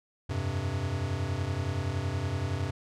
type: chord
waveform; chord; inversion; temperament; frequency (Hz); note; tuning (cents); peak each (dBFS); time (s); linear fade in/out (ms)
square; F suspended second; none; equal; 87.31 / 98 / 130.81; F2 / G2 / C3; 0 / 0 / 0; -35 / -33 / -35; 0.29-2.71; 10
effects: low-pass 7000 Hz 12 dB/octave